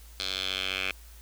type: tone with band-pass filter sweep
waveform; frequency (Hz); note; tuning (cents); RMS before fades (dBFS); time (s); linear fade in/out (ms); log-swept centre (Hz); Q
10% pulse; 94.8; F#2; +43; -32; 0.2-0.91; 0; 4000 to 2600; 3.8
effects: added 56 Hz sine -47 dBFS peak until 1.21 s + white hiss -55 dBFS RMS until 1.21 s